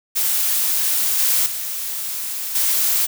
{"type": "noise with level steps", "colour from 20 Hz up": "blue", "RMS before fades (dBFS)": [-19, -17, -26, -18], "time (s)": [0.15, 3.07], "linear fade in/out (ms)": 20, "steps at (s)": [1.19, 1.46, 2.55], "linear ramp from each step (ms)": 2, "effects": []}